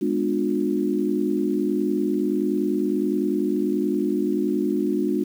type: chord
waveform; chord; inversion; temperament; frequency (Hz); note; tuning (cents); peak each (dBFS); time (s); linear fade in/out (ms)
sine; G# diminished seventh; none; just; 207.7 / 249.2 / 299 / 358.8; G#3 / B3 / D4 / F4; 0 / +16 / +31 / +47; -26 / -28 / -24 / -25; 0.01-5.24; 10
effects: 8-bit